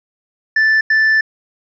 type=tone bursts at uneven times; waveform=triangle; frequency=1760 Hz; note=A6; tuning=in tune; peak=-8 dBFS; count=2; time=0.56-0.81 / 0.9-1.21 s; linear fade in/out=5 ms; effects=resampled to 16000 Hz